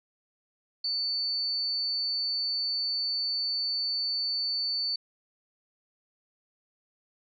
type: tone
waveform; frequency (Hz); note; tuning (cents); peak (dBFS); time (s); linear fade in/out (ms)
sine; 4500; C#8; +25; -27; 0.84-4.96; 5
effects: none